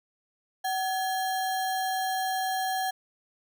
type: tone with sample-and-hold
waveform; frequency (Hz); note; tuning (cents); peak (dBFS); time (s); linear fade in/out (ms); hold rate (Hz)
sine; 756; F#5; +37; -26; 0.64-2.91; 10; 2450
effects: none